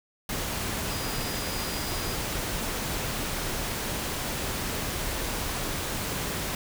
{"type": "tone in noise", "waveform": "sine", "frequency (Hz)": 4909, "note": "D#8", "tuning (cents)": -24, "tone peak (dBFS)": -40, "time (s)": [0.9, 2.15], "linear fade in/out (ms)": 2, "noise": "pink", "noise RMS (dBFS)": -31, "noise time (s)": [0.29, 6.55], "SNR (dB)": -12, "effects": []}